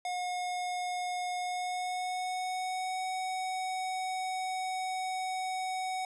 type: tone with pitch glide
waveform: square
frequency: 722 to 747.9 Hz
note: F#5 to F#5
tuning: -43 to +18 cents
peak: -33 dBFS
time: 0.05-6.05 s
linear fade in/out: 2 ms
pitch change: +61 cents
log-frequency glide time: 1.38-3.03 s
effects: resampled to 24000 Hz